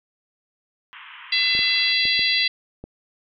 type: band-pass noise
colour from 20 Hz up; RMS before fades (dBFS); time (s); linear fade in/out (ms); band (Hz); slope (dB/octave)
white; -42; 0.93-1.92; 0; 930 to 3200; 96
type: harmonic tone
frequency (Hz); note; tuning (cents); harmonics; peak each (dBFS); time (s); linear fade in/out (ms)
673; E5; +36; 3 / 4 / 5 / 6 / 7; -24 / -24 / -24 / -24 / -24; 1.32-2.48; 5
type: clicks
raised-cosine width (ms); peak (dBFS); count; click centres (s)
2; -23; 5; 1.551 / 1.591 / 2.054 / 2.193 / 2.84
effects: none